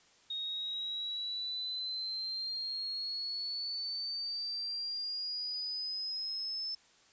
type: exponential sweep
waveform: sine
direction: up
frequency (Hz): 3729 to 5270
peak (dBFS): -35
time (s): 0.3-6.75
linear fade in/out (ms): 5
effects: white hiss -64 dBFS RMS until 7.12 s + resampled to 16000 Hz